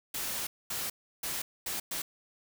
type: noise bursts at uneven times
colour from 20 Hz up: white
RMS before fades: -35 dBFS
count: 5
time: 0.14-0.47 / 0.7-0.9 / 1.23-1.42 / 1.66-1.8 / 1.91-2.02 s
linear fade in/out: 5 ms
effects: none